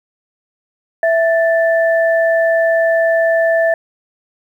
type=tone pair together; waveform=sine; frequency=660 / 1762 Hz; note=E5 / A6; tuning=+2 / +2 cents; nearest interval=octave + perfect fourth; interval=1700 cents; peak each=-11 / -18 dBFS; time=1.03-3.74 s; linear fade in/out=2 ms; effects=8-bit